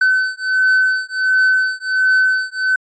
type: beating tone pair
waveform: triangle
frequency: 1519 / 1520.4 Hz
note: F#6 / F#6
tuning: +45 / +47 cents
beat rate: 1.4 Hz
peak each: -14 dBFS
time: 0.01-2.76 s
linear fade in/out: 5 ms
effects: resampled to 16000 Hz